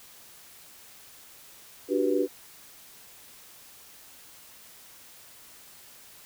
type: chord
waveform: sine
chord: G major seventh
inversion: second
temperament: just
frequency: 294 / 367.5 / 392 / 490 Hz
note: D4 / F#4 / G4 / B4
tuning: +2 / -12 / 0 / -14 cents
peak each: -28 dBFS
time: 1.88-2.28 s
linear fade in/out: 50 ms
effects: white hiss -51 dBFS RMS until 6.25 s